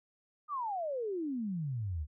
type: exponential sweep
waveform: sine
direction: down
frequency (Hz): 1244.5 to 69.3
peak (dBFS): -33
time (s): 0.48-2.07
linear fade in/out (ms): 50
effects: none